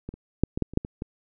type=clicks; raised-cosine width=3 ms; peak=-21 / -28 / -6 / -15 / -10 / -26 / -7 / -20 / -18 dBFS; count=9; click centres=0.09 / 0.14 / 0.436 / 0.575 / 0.623 / 0.736 / 0.774 / 0.849 / 1.021 s; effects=none